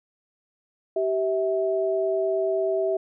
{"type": "tone pair together", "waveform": "sine", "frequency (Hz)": [386.5, 650], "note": ["G4", "E5"], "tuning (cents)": [-24, -24], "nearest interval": "major sixth", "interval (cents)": 900, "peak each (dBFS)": -24, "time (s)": [0.96, 2.97], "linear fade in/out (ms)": 5, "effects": []}